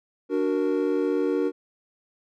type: chord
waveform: triangle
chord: D augmented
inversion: none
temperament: equal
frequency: 293.7 / 370 / 466.2 Hz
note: D4 / F#4 / A#4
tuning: 0 / 0 / 0 cents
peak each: -24 dBFS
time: 0.29-1.52 s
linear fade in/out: 50 ms
effects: none